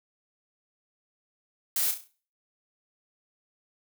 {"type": "noise with echo", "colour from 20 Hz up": "blue", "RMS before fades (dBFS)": -27, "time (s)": [1.76, 1.91], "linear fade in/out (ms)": 2, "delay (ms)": 33, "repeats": 5, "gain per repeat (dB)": -7, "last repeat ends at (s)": 2.075, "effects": ["noise-tail reverb RT60 0.4 s tail -18 dB re dry"]}